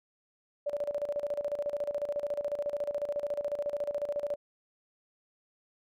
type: tone with tremolo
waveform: sine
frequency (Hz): 580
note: D5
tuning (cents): -22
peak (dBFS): -28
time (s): 0.66-4.36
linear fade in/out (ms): 10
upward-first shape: square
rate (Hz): 14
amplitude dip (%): 75
effects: none

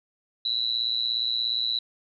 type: tone with amplitude modulation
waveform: sine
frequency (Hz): 3951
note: B7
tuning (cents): 0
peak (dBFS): -19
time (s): 0.45-1.79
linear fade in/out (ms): 5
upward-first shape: sine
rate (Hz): 117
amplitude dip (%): 100
effects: MP3 96 kbps

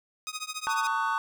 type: tone with tremolo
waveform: 10% pulse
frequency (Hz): 1252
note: D#6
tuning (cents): +10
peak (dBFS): -22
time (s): 0.27-0.87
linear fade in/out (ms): 0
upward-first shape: triangle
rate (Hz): 14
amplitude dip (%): 100
type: chord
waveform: triangle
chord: D# half-diminished seventh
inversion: second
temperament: just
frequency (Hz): 896 / 1120.1 / 1244.5 / 1493.4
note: A5 / C#6 / D#6 / F#6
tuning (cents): +31 / +18 / 0 / +16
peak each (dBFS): -28 / -28 / -32 / -30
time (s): 0.67-1.18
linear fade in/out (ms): 0
effects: none

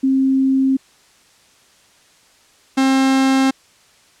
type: tone pair in turn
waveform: sine / 45% pulse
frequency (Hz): 266.5 / 266.5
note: C4 / C4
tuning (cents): +32 / +32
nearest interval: unison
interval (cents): 0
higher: neither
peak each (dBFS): -12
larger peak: neither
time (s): 0.03-0.77 / 2.77-3.51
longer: neither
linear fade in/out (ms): 10
effects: white hiss -52 dBFS RMS until 4.2 s + low-pass 8000 Hz 12 dB/octave

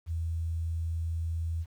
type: tone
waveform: sine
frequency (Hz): 82.41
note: E2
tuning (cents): 0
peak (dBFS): -29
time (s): 0.06-1.66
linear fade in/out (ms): 50
effects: 10-bit

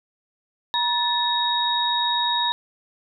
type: tone cluster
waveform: sine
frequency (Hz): 955 / 1750 / 3768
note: A#5 / A6 / A#7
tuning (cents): +42 / -10 / +18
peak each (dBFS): -23 / -31 / -22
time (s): 0.74-2.52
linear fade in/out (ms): 0
effects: none

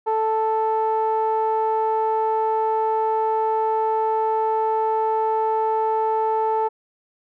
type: tone with low-pass filter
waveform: sawtooth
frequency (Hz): 440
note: A4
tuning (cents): 0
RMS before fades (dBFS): -21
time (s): 0.06-6.69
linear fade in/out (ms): 20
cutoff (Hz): 890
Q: 3.3
effects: none

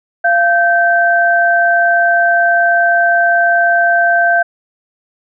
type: tone pair together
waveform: sine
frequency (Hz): 690 / 1555.3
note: F5 / G6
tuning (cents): -21 / -14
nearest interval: octave + major second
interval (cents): 1407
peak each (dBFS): -11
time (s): 0.24-4.43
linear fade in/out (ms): 10
effects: none

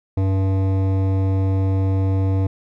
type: tone with hard clipping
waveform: sine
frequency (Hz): 95.9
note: G2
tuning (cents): -37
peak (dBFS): -18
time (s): 0.17-2.47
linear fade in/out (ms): 5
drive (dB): 14
effects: none

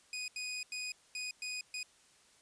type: tone bursts at uneven times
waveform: 20% pulse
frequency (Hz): 2489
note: D#7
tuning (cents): 0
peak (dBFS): -33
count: 6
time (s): 0.13-0.28 / 0.36-0.63 / 0.72-0.92 / 1.15-1.31 / 1.42-1.61 / 1.74-1.83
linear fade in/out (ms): 2
effects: white hiss -65 dBFS RMS until 2.41 s + resampled to 22050 Hz

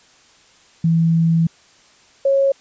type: tone pair in turn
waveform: sine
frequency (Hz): 164.81 / 548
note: E3 / C#5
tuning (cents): 0 / -20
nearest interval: octave + major sixth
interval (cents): 2080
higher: second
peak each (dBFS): -12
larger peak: neither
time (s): 0.84-1.47 / 2.25-2.52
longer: first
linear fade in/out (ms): 5
effects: white hiss -51 dBFS RMS until 2.6 s + resampled to 16000 Hz

